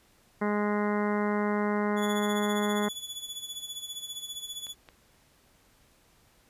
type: harmonic tone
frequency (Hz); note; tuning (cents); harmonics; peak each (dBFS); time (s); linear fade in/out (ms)
207.7; G#3; 0; 1 / 2 / 3 / 4 / 5 / 6 / 7 / 8 / 9 / 10; -28 / -31 / -36 / -37 / -36 / -41 / -40 / -46 / -41 / -44; 0.41-2.89; 10
type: tone with tremolo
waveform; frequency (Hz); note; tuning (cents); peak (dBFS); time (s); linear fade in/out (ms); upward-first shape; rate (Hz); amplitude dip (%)
sawtooth; 3425; A7; -47; -31; 1.96-4.75; 50; sine; 15; 70
type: clicks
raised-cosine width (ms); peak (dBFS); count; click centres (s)
0.3; -32; 2; 4.668 / 4.888
effects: pink hiss -63 dBFS RMS until 6.49 s + resampled to 32000 Hz